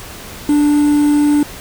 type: tone with quantisation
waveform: triangle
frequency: 293.7 Hz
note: D4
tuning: in tune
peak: -7 dBFS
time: 0.49-1.43 s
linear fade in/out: 2 ms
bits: 5
effects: pink hiss -32 dBFS RMS until 1.6 s